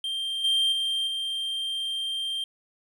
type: tone with level steps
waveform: triangle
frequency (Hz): 3169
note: G7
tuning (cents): +18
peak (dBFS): -26 / -19 / -23 / -26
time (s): 0.04-2.44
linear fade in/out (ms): 2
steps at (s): 0.44 / 0.72 / 1.07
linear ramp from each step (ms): 5
effects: none